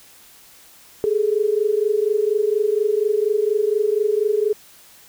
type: tone pair together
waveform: sine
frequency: 410 / 434.2 Hz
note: G#4 / A4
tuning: -22 / -23 cents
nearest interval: minor second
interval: 99 cents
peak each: -19 dBFS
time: 1.04-4.53 s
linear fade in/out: 0 ms
effects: white hiss -48 dBFS RMS until 5.08 s